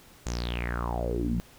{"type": "tone with low-pass filter sweep", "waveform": "sawtooth", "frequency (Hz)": 59.3, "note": "A#1", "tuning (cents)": 30, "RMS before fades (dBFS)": -30, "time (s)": [0.26, 1.4], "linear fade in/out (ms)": 0, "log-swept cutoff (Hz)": [7300, 180], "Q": 7, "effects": ["pink hiss -54 dBFS RMS until 1.58 s"]}